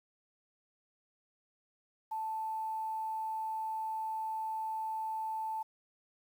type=tone with quantisation; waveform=sine; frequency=880 Hz; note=A5; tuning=in tune; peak=-34 dBFS; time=2.11-5.63 s; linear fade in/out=10 ms; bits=10; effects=none